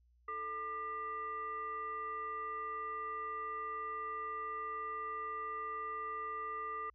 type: tone with frequency modulation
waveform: sine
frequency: 1199 Hz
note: D6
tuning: 36 cents sharp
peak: -38 dBFS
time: 0.28-6.9 s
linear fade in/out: 5 ms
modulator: 760 Hz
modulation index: 0.62
effects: added 60 Hz sine -66 dBFS peak until 6.94 s